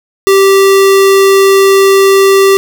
square tone, 390.2 Hz, G4, 8 cents flat, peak -4 dBFS, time 0.27-2.57 s, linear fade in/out 0 ms, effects none

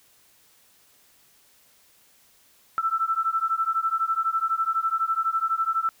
sine beating tone pair, 1322 / 1334 Hz, E6 / E6, +5 / +20 cents, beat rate 12 Hz, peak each -25 dBFS, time 2.78-5.89 s, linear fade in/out 0 ms, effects white hiss -59 dBFS RMS until 6 s

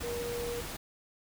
sine tone in noise, 476 Hz, A#4, 36 cents sharp, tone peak -34 dBFS, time 0.03-0.61 s, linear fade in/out 10 ms, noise pink, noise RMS -40 dBFS, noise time 0-0.77 s, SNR +3 dB, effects none

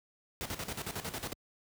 pink noise with tremolo, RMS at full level -37 dBFS, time 0.41-1.33 s, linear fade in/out 0 ms, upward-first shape square, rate 11 Hz, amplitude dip 70%, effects high-pass 60 Hz 12 dB/octave

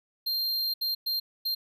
square tone bursts at uneven times, 4186 Hz, C8, in tune, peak -27 dBFS, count 4, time 0.26-0.74 / 0.81-0.95 / 1.06-1.2 / 1.45-1.55 s, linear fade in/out 10 ms, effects none

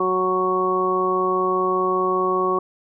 harmonic tone, 185 Hz, F#3, in tune, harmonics 1 / 2 / 3 / 4 / 5 / 6, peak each -32 / -21 / -30 / -30 / -33 / -21 dBFS, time 0-2.59 s, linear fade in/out 5 ms, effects none

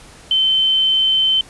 sine tone, 3081 Hz, G7, 31 cents flat, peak -12 dBFS, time 0.31-1.41 s, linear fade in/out 2 ms, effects pink hiss -42 dBFS RMS until 1.49 s + resampled to 24000 Hz

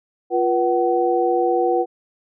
sine tone cluster, 349.7 / 484.3 / 754 Hz, F4 / B4 / F#5, +2 / -34 / +32 cents, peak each -20 dBFS, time 0.3-1.86 s, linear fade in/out 50 ms, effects none

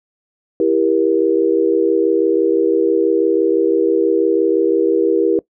sine chord, E diminished, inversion none, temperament just, 329.6 / 395.6 / 474.7 Hz, E4 / G4 / Bb4, 0 / +16 / +31 cents, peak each -16 dBFS, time 0.6-5.39 s, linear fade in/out 2 ms, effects noise-tail reverb RT60 0.1 s tail -20 dB re dry

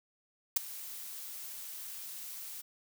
blue noise with ADSR envelope, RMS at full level -23 dBFS, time 0.56-2.62 s, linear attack 7 ms, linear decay 11 ms, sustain -21 dB, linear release 15 ms, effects none

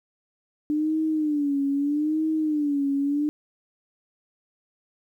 sine tone with vibrato, 296.4 Hz, D4, 16 cents sharp, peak -21 dBFS, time 0.7-3.29 s, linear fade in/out 0 ms, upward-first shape sine, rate 0.79 Hz, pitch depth 110 cents each way, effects 10-bit

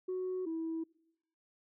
sine tone pair in turn, 369.5 / 325.5 Hz, F#4 / E4, -2 / -22 cents, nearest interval major second, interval 220 cents, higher first, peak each -32 / -33 dBFS, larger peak first, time 0.08-0.46 / 0.46-0.84 s, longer neither, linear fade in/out 10 ms, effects noise-tail reverb RT60 0.9 s tail -25 dB re dry + tanh soft clip ceiling -31 dBFS

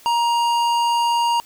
sine tone with tanh clipping, 941 Hz, A#5, 16 cents sharp, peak -18 dBFS, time 0.06-1.4 s, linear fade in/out 0 ms, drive 16 dB, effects white hiss -48 dBFS RMS until 1.45 s

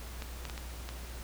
clicks, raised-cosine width 0.2 ms, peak -23 dBFS, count 5, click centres 0.222 / 0.453 / 0.498 / 0.578 / 0.89 s, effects added 60 Hz sine -41 dBFS peak until 1.23 s + pink hiss -48 dBFS RMS until 1.23 s

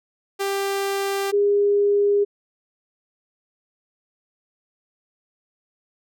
sawtooth / sine tone pair in turn, 394.8 / 406.8 Hz, G4 / G#4, +12 / -36 cents, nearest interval minor second, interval 52 cents, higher second, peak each -18 / -15 dBFS, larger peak second, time 0.39-1.32 / 1.32-2.25 s, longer neither, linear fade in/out 20 ms, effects none

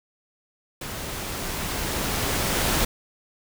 pink noise with level ramp, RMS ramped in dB -34 to -22 dBFS, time 0.81-2.85 s, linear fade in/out 5 ms, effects none

